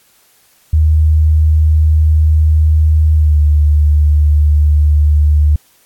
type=tone with pitch glide; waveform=sine; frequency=77.7 to 74.62 Hz; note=D#2 to D2; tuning=-2 to +28 cents; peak=-6 dBFS; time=0.73-5.56 s; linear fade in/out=5 ms; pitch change=-70 cents; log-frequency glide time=3.15-3.37 s; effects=white hiss -51 dBFS RMS until 5.85 s + AAC 64 kbps